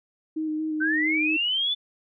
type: tone with vibrato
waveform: sine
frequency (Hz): 311.1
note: D#4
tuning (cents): 0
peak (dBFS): -25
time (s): 0.36-1.37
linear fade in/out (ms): 10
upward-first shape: square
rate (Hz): 4.3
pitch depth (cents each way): 16
type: linear sweep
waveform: sine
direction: up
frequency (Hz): 1497 to 3520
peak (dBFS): -22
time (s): 0.8-1.75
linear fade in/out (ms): 20
effects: none